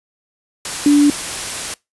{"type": "tone in noise", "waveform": "sine", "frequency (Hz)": 290, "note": "D4", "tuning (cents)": -22, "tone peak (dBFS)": -7, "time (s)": [0.86, 1.1], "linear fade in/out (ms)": 2, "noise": "white", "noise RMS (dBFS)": -24, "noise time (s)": [0.65, 1.74], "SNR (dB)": 14, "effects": ["noise-tail reverb RT60 0.2 s tail -23 dB re dry", "resampled to 24000 Hz"]}